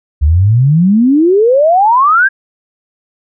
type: exponential sweep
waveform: sine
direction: up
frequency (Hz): 69.3 to 1642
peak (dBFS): -5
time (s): 0.21-2.29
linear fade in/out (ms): 20
effects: none